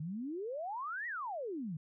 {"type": "exponential two-way sweep", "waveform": "sine", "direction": "up then down", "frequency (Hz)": [145.6, 1975.5, 145.6], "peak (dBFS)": -37, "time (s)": [0, 1.77], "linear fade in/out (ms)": 5, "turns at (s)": 1.07, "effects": []}